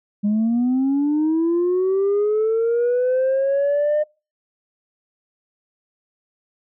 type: linear sweep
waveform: sine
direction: up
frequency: 202.6 to 608 Hz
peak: -14 dBFS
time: 0.23-4.04 s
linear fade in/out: 20 ms
effects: noise-tail reverb RT60 0.3 s tail -24 dB re dry + tanh soft clip ceiling -14 dBFS